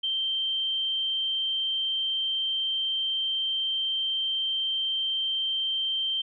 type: tone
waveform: sine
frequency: 3136 Hz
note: G7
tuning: in tune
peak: -25 dBFS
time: 0.03-6.22 s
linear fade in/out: 10 ms
effects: none